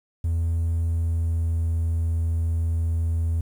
triangle tone with pitch glide, 83.2 to 82.67 Hz, E2 to E2, +17 to +6 cents, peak -18 dBFS, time 0.24-3.41 s, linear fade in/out 5 ms, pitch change -11 cents, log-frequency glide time 0.87-1.59 s, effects tanh soft clip ceiling -15 dBFS + 9-bit

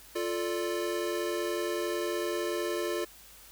square chord, D minor, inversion first, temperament equal, 349.2 / 440 / 587.3 Hz, F4 / A4 / D5, 0 / 0 / 0 cents, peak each -33 / -36 / -37 dBFS, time 0.15-3.05 s, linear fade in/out 10 ms, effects added 50 Hz sine -61 dBFS peak until 3.51 s + white hiss -53 dBFS RMS until 3.51 s

